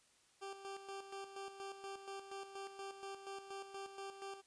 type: tone with tremolo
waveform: 20% pulse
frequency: 392.2 Hz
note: G4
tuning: 1 cent sharp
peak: -40 dBFS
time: 0.41-4.42 s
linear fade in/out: 20 ms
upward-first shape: square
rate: 4.2 Hz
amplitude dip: 60%
effects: white hiss -71 dBFS RMS until 4.46 s + resampled to 22050 Hz